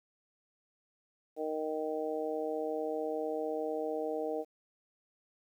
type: harmonic tone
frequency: 155.56 Hz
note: D#3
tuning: in tune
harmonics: 2 / 3 / 4 / 5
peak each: -40 / -35 / -38 / -42 dBFS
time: 1.36-4.45 s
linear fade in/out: 50 ms
effects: 11-bit